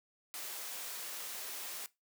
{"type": "high-pass noise", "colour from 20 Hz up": "white", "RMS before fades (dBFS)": -43, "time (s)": [0.34, 1.86], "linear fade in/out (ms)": 0, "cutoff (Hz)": 370, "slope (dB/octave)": 12, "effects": ["noise-tail reverb RT60 0.2 s tail -19 dB re dry"]}